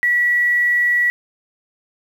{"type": "tone", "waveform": "sine", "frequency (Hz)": 1940, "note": "B6", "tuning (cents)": -31, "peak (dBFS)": -13, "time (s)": [0.03, 1.1], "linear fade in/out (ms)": 0, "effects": ["7-bit"]}